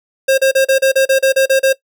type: tone bursts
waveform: square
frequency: 535 Hz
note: C5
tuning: 38 cents sharp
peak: -9 dBFS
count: 11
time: 0.28-1.73 s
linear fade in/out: 10 ms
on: 100 ms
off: 35 ms
effects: noise-tail reverb RT60 0.1 s tail -19 dB re dry